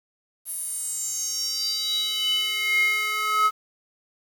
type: tone with high-pass filter sweep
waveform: square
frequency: 427.6 Hz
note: A4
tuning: 49 cents flat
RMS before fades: -25 dBFS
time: 0.45-3.51 s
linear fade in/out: 50 ms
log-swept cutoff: 11000 to 1300 Hz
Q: 7.6
effects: 8-bit